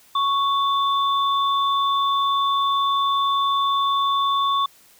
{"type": "tone pair together", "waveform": "sine", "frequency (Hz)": [1108.7, 3531], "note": ["C#6", "A7"], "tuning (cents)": [0, 5], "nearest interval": "octave + minor sixth", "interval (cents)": 2005, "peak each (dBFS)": [-18, -26], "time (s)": [0.15, 4.66], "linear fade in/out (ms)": 5, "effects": ["white hiss -53 dBFS RMS until 4.99 s"]}